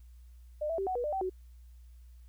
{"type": "tone with pitch steps", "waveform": "sine", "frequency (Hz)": [602, 659, 388.6, 744, 485.9, 598, 769, 371.9], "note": ["D5", "E5", "G4", "F#5", "B4", "D5", "G5", "F#4"], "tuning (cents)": [43, -1, -15, 9, -28, 31, -33, 9], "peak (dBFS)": -30, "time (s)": [0.61, 1.298], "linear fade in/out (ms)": 10, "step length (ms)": 86, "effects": ["added 60 Hz sine -50 dBFS peak until 2.28 s", "white hiss -73 dBFS RMS until 2.28 s"]}